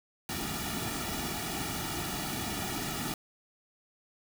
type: noise with comb filter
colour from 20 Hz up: pink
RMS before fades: -35 dBFS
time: 0.29-3.14 s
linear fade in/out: 2 ms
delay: 1.9 ms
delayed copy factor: -0.8
effects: none